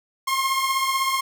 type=beating tone pair; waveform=sawtooth; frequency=1066 / 1082 Hz; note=C6 / C#6; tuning=+32 / -42 cents; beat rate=16 Hz; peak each=-18 / -23 dBFS; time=0.27-1.21 s; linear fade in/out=10 ms; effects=none